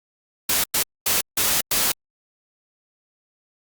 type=noise bursts at uneven times; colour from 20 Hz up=white; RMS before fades=-20 dBFS; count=5; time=0.49-0.64 / 0.74-0.83 / 1.06-1.21 / 1.37-1.61 / 1.71-1.92 s; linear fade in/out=5 ms; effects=Opus 48 kbps